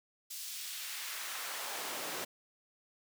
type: noise with high-pass filter sweep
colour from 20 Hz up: pink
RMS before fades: -41 dBFS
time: 0.3-2.25 s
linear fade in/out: 10 ms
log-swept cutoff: 5100 to 310 Hz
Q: 0.81
effects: none